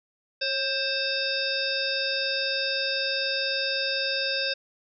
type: harmonic tone with a mistuned harmonic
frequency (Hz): 527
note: C5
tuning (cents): +12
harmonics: 1 / 3 / 5 / 7 / 9 / 10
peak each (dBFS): -32 / -32 / -32 / -32 / -32 / -32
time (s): 0.41-4.54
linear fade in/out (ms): 10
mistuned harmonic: 1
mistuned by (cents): +54
effects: none